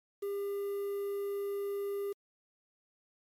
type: tone with quantisation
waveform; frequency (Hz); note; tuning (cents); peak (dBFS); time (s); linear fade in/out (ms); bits
triangle; 401.3; G4; +41; -31; 0.22-2.13; 10; 9
effects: MP3 96 kbps